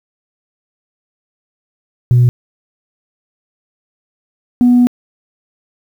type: tone pair in turn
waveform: sine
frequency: 122.6 / 245.2 Hz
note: B2 / B3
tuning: -12 / -12 cents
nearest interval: octave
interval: 1200 cents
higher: second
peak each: -4 dBFS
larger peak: neither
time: 2.11-2.29 / 4.61-4.87 s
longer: second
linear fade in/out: 0 ms
effects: tanh soft clip ceiling -3 dBFS + 7-bit